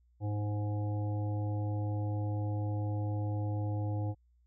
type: harmonic tone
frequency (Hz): 104.2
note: G#2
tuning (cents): +6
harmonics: 1 / 3 / 5 / 7 / 8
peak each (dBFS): -31 / -41 / -45 / -48 / -49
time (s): 0.2-4.15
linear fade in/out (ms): 50
effects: added 60 Hz sine -64 dBFS peak until 4.46 s